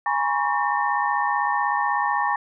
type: tone cluster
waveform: sine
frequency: 826 / 962 / 1059 / 1115 / 1811 Hz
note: G#5 / B5 / C6 / C#6 / A6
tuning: -10 / -46 / +21 / +10 / +49 cents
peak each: -24 / -26 / -32 / -26 / -27 dBFS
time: 0.06-2.36 s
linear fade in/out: 2 ms
effects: none